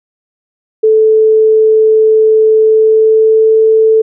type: tone with pitch glide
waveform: sine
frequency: 437.3 to 441.1 Hz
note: A4 to A4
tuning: -11 to +4 cents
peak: -4 dBFS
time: 0.83-4.02 s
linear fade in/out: 10 ms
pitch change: +15 cents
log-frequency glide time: 2.56-3.59 s
effects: none